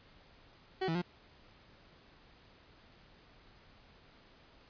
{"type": "tone with pitch steps", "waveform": "30% pulse", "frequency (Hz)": [377.6, 163.2, 176.8], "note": ["F#4", "E3", "F3"], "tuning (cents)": [35, -17, 22], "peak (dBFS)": -29, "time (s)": [0.81, 1.02], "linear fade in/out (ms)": 10, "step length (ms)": 70, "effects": ["pink hiss -61 dBFS RMS until 4.69 s", "resampled to 11025 Hz"]}